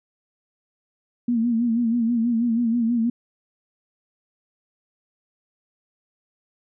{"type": "tone with vibrato", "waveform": "sine", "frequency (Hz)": 233.3, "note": "A#3", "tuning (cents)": 2, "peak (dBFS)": -18, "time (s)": [1.28, 3.1], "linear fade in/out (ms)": 5, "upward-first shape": "sine", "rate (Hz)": 6.2, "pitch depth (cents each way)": 72, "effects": []}